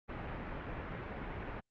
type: low-pass noise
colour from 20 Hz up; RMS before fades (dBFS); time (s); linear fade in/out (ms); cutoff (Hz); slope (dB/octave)
pink; -42; 0.08-1.61; 20; 2300; 24
effects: Opus 24 kbps

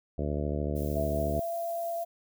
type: harmonic tone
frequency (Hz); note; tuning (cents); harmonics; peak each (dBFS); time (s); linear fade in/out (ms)
73.42; D2; 0; 1 / 2 / 3 / 4 / 5 / 6 / 7 / 8 / 9; -32 / -35 / -37 / -38 / -39 / -40 / -40 / -41 / -42; 0.18-1.4; 5
type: noise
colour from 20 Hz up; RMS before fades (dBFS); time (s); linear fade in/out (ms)
violet; -47; 0.75-2.05; 20
type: tone with pitch glide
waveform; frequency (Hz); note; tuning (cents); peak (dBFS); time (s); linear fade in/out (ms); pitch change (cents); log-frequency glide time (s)
sine; 656 to 677.2; E5 to E5; -9 to +46; -30; 0.95-2.05; 20; +55; 1.11-1.53
effects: none

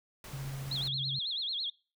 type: noise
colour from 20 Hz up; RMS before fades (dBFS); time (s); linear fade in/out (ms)
pink; -47; 0.24-0.88; 2
type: tone with tremolo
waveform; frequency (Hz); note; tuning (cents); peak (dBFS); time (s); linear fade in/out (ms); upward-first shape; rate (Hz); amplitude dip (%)
sine; 136; C#3; -33; -35; 0.33-1.19; 5; triangle; 15; 30
type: tone with vibrato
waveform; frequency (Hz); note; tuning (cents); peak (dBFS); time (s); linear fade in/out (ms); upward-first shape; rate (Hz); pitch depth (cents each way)
sine; 3729; A#7; 0; -32; 0.71-1.7; 5; sine; 9.1; 240
effects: noise-tail reverb RT60 0.4 s tail -26 dB re dry

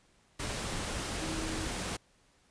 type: tone in noise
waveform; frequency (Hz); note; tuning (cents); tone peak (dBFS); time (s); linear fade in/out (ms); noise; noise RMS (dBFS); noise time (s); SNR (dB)
sine; 320; D#4; +49; -39; 1.2-1.67; 10; pink; -36; 0.39-1.97; -6
effects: pink hiss -67 dBFS RMS until 2.5 s + resampled to 22050 Hz

